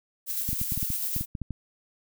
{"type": "noise with tremolo", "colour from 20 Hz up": "violet", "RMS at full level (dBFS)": -29, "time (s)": [0.26, 1.26], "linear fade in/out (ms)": 50, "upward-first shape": "square", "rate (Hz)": 9.2, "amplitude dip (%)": 30}
{"type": "clicks", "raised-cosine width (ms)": 5, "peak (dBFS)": -20, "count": 12, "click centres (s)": [0.49, 0.53, 0.615, 0.722, 0.776, 0.829, 0.903, 1.164, 1.21, 1.352, 1.417, 1.507]}
{"effects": []}